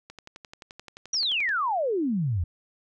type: click train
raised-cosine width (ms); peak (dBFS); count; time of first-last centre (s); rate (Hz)
0.2; -25; 17; 0.1-1.491; 11.5
type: exponential sweep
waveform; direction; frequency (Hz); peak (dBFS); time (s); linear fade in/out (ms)
sine; down; 5920 to 78; -23; 1.13-2.44; 5
effects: none